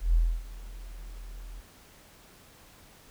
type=tone with ADSR envelope; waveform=sine; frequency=41.65 Hz; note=E1; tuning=19 cents sharp; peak=-18 dBFS; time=0-1.61 s; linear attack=140 ms; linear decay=280 ms; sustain=-21 dB; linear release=12 ms; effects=pink hiss -55 dBFS RMS until 3.1 s